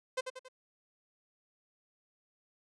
sawtooth tone with echo, 515 Hz, C5, 28 cents flat, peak -27 dBFS, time 0.17-0.21 s, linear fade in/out 10 ms, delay 92 ms, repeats 3, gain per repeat -6 dB, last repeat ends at 0.486 s, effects resampled to 22050 Hz

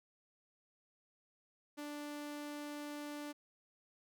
sawtooth tone, 293.7 Hz, D4, in tune, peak -39 dBFS, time 1.77-3.33 s, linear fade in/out 20 ms, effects none

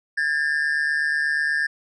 triangle tone pair together, 1633 / 1781.2 Hz, G#6 / A6, -30 / +21 cents, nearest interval major second, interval 151 cents, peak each -21 dBFS, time 0.17-1.67 s, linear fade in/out 10 ms, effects resampled to 22050 Hz

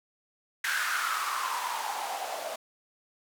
blue noise with band-pass filter sweep, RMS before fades -32 dBFS, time 0.64-2.56 s, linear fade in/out 5 ms, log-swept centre 1600 to 620 Hz, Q 6, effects none

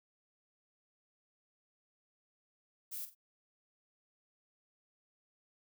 violet noise with echo, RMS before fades -42 dBFS, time 2.91-3.06 s, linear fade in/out 20 ms, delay 46 ms, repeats 2, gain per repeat -11 dB, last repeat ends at 3.152 s, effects none

